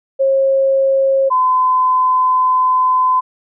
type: tone pair in turn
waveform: sine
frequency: 540 / 1019.4 Hz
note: C#5 / C6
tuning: -45 / -45 cents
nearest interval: major seventh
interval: 1100 cents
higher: second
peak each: -10 dBFS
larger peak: neither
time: 0.19-1.3 / 1.3-3.21 s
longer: second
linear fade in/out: 20 ms
effects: none